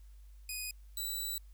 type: tone pair in turn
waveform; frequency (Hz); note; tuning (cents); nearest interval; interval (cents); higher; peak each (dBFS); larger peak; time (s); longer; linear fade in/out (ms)
10% pulse; 2489 / 3951; D#7 / B7; 0 / 0; minor sixth; 800; second; -29 / -28; second; 0.49-0.71 / 0.97-1.38; second; 2
effects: added 50 Hz sine -51 dBFS peak until 1.53 s + white hiss -72 dBFS RMS until 1.53 s